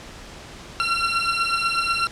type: beating tone pair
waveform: 20% pulse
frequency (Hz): 1360 / 1368.1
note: F6 / F6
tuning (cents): -46 / -36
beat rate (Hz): 8.1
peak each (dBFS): -18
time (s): 0.8-2.07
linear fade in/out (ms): 0
effects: pink hiss -40 dBFS RMS until 2.11 s + low-pass 7000 Hz 12 dB/octave